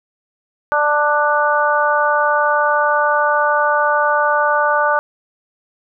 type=harmonic tone; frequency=295.6 Hz; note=D4; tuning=11 cents sharp; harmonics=2 / 3 / 4 / 5; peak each=-18 / -18 / -18 / -18 dBFS; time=0.72-4.99 s; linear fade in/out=0 ms; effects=none